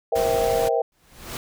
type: chord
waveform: sine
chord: C dominant seventh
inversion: third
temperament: just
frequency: 470.9 / 523.3 / 654.1 / 784.9 Hz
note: Bb4 / C5 / E5 / G5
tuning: +18 / 0 / -14 / +2 cents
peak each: -22 / -26 / -24 / -26 dBFS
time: 0.12-0.82 s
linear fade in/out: 5 ms
type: noise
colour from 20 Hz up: pink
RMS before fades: -31 dBFS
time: 0.15-0.69 s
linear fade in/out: 10 ms
type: noise with exponential growth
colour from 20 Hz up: pink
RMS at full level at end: -29 dBFS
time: 0.92-1.37 s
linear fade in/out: 1 ms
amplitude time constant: 97 ms
effects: none